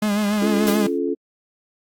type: tone with vibrato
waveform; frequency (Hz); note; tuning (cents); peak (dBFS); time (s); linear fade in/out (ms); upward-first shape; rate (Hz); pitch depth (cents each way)
45% pulse; 207.5; G#3; -1; -18; 0.02-0.87; 5; sine; 6.9; 50
type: chord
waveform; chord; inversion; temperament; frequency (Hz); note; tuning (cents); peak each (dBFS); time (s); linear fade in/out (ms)
sine; Db augmented; none; just; 277.2 / 346.5 / 433.1; Db4 / F4 / A4; 0 / -14 / -27; -24; 0.41-1.15; 20
type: noise with exponential decay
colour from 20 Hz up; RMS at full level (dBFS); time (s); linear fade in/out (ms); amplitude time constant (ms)
white; -25; 0.67-0.98; 0; 67
effects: AAC 64 kbps